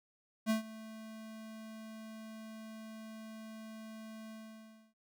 square tone with ADSR envelope, 220 Hz, A3, in tune, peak -28 dBFS, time 0.46-4.94 s, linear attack 42 ms, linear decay 120 ms, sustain -19 dB, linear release 630 ms, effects none

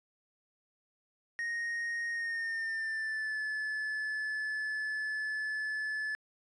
triangle tone with pitch glide, 1864.7 to 1729.8 Hz, A#6 to A6, 0 to -30 cents, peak -31 dBFS, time 1.39-6.15 s, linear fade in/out 0 ms, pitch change -130 cents, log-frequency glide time 2.11-3.41 s, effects resampled to 22050 Hz

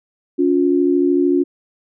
sine tone pair together, 282.2 / 355.5 Hz, C#4 / F4, +31 / +31 cents, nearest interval major third, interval 400 cents, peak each -15 dBFS, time 0.38-1.44 s, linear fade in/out 20 ms, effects none

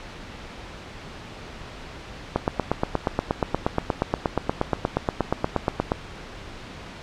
click train, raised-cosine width 1 ms, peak -6 dBFS, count 31, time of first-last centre 2.36-5.919 s, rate 8.43 Hz, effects pink hiss -39 dBFS RMS until 7.02 s + low-pass 4000 Hz 12 dB/octave

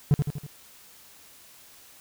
triangle tone with echo, 145.5 Hz, D3, 16 cents flat, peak -13 dBFS, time 0.11-0.14 s, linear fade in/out 0 ms, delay 81 ms, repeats 4, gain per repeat -5 dB, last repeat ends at 0.464 s, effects white hiss -52 dBFS RMS until 2 s

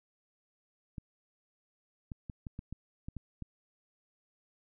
clicks, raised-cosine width 5 ms, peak -28 dBFS, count 9, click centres 0.982 / 2.118 / 2.298 / 2.468 / 2.591 / 2.726 / 3.085 / 3.167 / 3.423 s, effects none

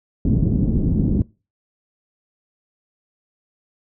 white low-pass noise, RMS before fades -18 dBFS, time 0.25-1.22 s, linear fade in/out 2 ms, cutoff 250 Hz, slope 24 dB/octave, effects noise-tail reverb RT60 0.3 s tail -22 dB re dry

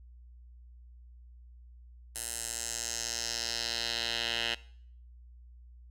10% pulse tone with band-pass filter sweep, 116.54 Hz, A#2, in tune, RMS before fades -35 dBFS, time 2.15-4.55 s, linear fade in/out 10 ms, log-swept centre 9700 to 3000 Hz, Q 2.4, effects noise-tail reverb RT60 0.6 s tail -20 dB re dry + added 60 Hz sine -50 dBFS peak until 5.9 s

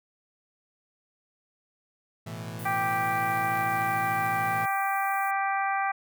sawtooth chord, A suspended second, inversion none, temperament equal, 110 / 123.47 / 164.81 Hz, A2 / B2 / E3, 0 / 0 / 0 cents, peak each -34 / -38 / -35 dBFS, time 2.26-4.66 s, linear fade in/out 10 ms
white high-pass noise, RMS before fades -45 dBFS, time 2.59-5.31 s, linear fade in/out 5 ms, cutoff 8700 Hz, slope 24 dB/octave
harmonic tone, 392 Hz, G4, in tune, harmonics 2 / 3 / 4 / 5 / 6, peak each -27 / -31 / -33 / -35 / -37 dBFS, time 2.65-5.92 s, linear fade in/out 10 ms
effects none

